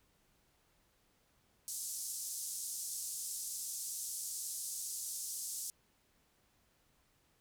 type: band-pass noise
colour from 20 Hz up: white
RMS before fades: -42 dBFS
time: 1.68-5.7 s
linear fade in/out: 0 ms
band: 5600 to 11000 Hz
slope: 24 dB/octave
effects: pink hiss -73 dBFS RMS until 7.4 s